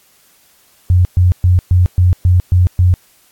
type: tone bursts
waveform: sine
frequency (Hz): 90.3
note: F#2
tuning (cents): -42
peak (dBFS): -6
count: 8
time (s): 0.9-2.94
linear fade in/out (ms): 0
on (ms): 150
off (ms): 120
effects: white hiss -51 dBFS RMS until 3.31 s + AAC 64 kbps